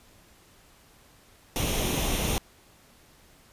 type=noise with comb filter; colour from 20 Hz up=pink; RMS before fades=-27 dBFS; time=1.56-2.38 s; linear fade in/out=0 ms; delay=0.32 ms; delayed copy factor=+0.55; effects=pink hiss -57 dBFS RMS until 3.52 s + resampled to 32000 Hz